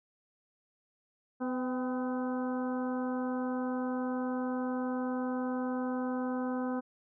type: harmonic tone with a mistuned harmonic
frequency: 252.8 Hz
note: B3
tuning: 41 cents sharp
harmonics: 1 / 2 / 3 / 4 / 5 / 6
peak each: -32 / -38 / -42 / -44 / -46 / -48 dBFS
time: 1.4-6.81 s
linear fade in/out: 20 ms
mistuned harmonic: 3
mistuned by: +42 cents
effects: none